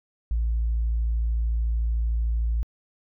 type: tone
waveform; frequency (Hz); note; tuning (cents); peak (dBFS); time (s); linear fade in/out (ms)
sine; 56.7; A#1; -47; -20; 0.31-2.63; 0
effects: tanh soft clip ceiling -18 dBFS